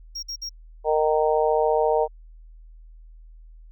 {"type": "tone bursts", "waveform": "triangle", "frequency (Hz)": 5588, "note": "F8", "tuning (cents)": 0, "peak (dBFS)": -28, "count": 3, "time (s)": [0.15, 0.494], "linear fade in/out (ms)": 10, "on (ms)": 78, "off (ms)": 55}
{"type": "harmonic tone", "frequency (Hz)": 154.5, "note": "D#3", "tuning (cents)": -12, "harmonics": [3, 4, 5, 6], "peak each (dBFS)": [-21, -23, -25, -27], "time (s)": [0.84, 2.08], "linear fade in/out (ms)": 50}
{"effects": ["added 40 Hz sine -43 dBFS peak until 3.71 s"]}